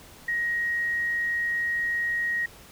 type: tone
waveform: sine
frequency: 1885 Hz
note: A#6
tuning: 19 cents sharp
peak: -24 dBFS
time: 0.28-2.46 s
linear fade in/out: 5 ms
effects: pink hiss -49 dBFS RMS until 2.71 s